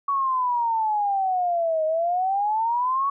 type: exponential two-way sweep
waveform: sine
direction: down then up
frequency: 1129 to 622.3 to 1129 Hz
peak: -20 dBFS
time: 0.08-3.1 s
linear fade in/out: 5 ms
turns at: 1.85 s
effects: none